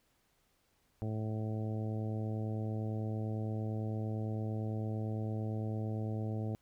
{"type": "harmonic tone", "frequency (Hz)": 108.9, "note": "A2", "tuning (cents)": -17, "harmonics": [1, 2, 3, 4, 5, 6, 7], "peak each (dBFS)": [-35, -41, -45, -47, -49, -51, -52], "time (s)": [1.02, 6.55], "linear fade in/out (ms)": 0, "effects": ["pink hiss -74 dBFS RMS until 6.61 s"]}